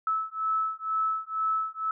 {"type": "beating tone pair", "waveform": "sine", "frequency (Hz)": [1303, 1305.1], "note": ["E6", "E6"], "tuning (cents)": [-20, -18], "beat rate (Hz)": 2.1, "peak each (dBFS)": [-29, -29], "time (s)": [0.07, 1.91], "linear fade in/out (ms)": 2, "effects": []}